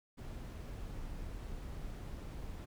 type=noise; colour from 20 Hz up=brown; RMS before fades=-44 dBFS; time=0.17-2.66 s; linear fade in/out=20 ms; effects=none